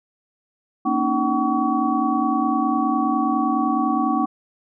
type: tone cluster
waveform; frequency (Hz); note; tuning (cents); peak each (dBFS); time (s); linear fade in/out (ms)
sine; 233.4 / 277.9 / 307.7 / 759 / 1130; A#3 / C#4 / D#4 / F#5 / C#6; +2 / +4 / -19 / +44 / +33; -24; 0.85-4.26; 10
effects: none